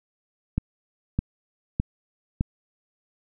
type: click train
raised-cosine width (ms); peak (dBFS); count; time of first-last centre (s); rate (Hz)
5; -10; 4; 0.58-2.409; 1.64
effects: none